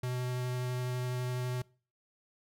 square tone with vibrato, 125.3 Hz, B2, 25 cents sharp, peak -33 dBFS, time 0.03-1.62 s, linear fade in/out 5 ms, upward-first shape triangle, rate 12 Hz, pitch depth 10 cents each way, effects noise-tail reverb RT60 0.4 s tail -23 dB re dry

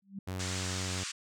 sine tone with exponential growth, 196 Hz, G3, in tune, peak -34 dBFS, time 0.02-0.19 s, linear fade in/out 5 ms, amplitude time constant 36 ms
sawtooth tone with vibrato, 92.5 Hz, F#2, in tune, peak -31 dBFS, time 0.27-1.04 s, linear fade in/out 10 ms, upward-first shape sine, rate 4.2 Hz, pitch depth 12 cents each way
white band-pass noise, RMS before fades -39 dBFS, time 0.39-1.12 s, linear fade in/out 10 ms, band 1100 to 8200 Hz, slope 48 dB/octave
effects none

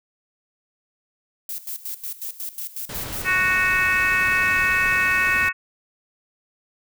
violet noise with tremolo, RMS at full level -30 dBFS, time 1.49-3.28 s, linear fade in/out 2 ms, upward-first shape square, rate 5.5 Hz, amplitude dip 80%
pink noise, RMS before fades -33 dBFS, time 2.89-5.49 s, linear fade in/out 5 ms
harmonic tone, 370 Hz, F#4, in tune, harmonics 3 / 4 / 5 / 6 / 7, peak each -27 / -23 / -21 / -27 / -23 dBFS, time 3.24-5.53 s, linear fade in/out 50 ms
effects none

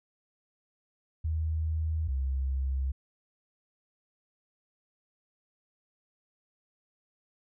sine tone pair in turn, 79.3 / 66.68 Hz, D#2 / C2, +33 / +33 cents, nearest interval minor third, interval 300 cents, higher first, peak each -27 dBFS, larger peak neither, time 1.24-2.08 / 2.08-2.92 s, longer neither, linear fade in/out 10 ms, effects none

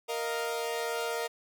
sawtooth chord, Bb suspended fourth, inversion none, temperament equal, 466.2 / 622.3 / 698.5 Hz, Bb4 / Eb5 / F5, 0 / 0 / 0 cents, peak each -29 / -34 / -34 dBFS, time 0.08-1.28 s, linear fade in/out 20 ms, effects none

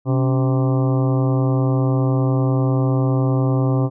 harmonic tone with a mistuned harmonic, 130 Hz, C3, 11 cents flat, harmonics 1 / 2 / 3 / 4 / 5 / 6 / 7 / 8 / 9, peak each -16 / -22 / -27 / -28 / -32 / -34 / -38 / -35 / -36 dBFS, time 0.05-3.9 s, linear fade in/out 50 ms, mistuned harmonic 2, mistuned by +100 cents, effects none

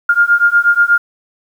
sine beating tone pair, 1406 / 1414.3 Hz, F6 / F6, +11 / +21 cents, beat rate 8.3 Hz, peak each -11 dBFS, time 0.09-0.98 s, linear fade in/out 5 ms, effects 7-bit

